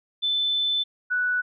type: tone pair in turn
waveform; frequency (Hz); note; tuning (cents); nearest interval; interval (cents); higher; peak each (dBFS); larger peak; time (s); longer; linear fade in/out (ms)
sine; 3520 / 1480; A7 / F#6; 0 / 0; octave + minor third; 1500; first; -21; neither; 0.22-0.84 / 1.1-1.42; first; 20
effects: none